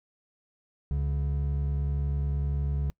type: tone pair together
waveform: triangle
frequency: 70.9 / 141.8 Hz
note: C#2 / C#3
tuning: +40 / +40 cents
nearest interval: octave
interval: 1200 cents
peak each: -25 / -29 dBFS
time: 0.91-2.9 s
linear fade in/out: 0 ms
effects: noise-tail reverb RT60 0.1 s tail -25 dB re dry